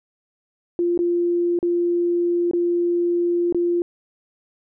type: tone with dropouts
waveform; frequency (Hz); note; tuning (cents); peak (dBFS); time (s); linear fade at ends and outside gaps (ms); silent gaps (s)
sine; 347.2; F4; -10; -17; 0.79-3.82; 1; 0.976-0.99 / 1.589-1.628 / 2.512-2.534 / 3.525-3.546
effects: none